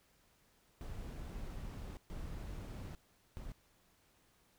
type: noise bursts at uneven times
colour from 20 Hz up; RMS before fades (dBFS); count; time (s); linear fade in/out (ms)
brown; -45; 3; 0.81-1.97 / 2.1-2.95 / 3.37-3.52; 0
effects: pink hiss -71 dBFS RMS until 4.58 s